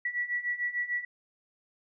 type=beating tone pair; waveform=sine; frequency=1942 / 1948.7 Hz; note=B6 / B6; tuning=-30 / -24 cents; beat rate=6.7 Hz; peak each=-34 / -31 dBFS; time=0.05-1.05 s; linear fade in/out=5 ms; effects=none